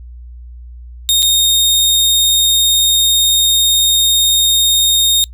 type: tone with dropouts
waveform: sawtooth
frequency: 3698 Hz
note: A#7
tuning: 15 cents flat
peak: -6 dBFS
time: 1.09-5.24 s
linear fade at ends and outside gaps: 0 ms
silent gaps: 1.223-1.228 s
effects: noise-tail reverb RT60 0.1 s tail -25 dB re dry + added 60 Hz sine -30 dBFS peak until 5.33 s